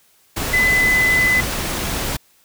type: tone in noise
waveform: sine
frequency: 2014 Hz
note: B6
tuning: 33 cents sharp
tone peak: -13 dBFS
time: 0.53-1.41 s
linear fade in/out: 10 ms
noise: pink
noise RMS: -23 dBFS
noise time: 0.36-2.17 s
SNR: +7 dB
effects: white hiss -56 dBFS RMS until 2.44 s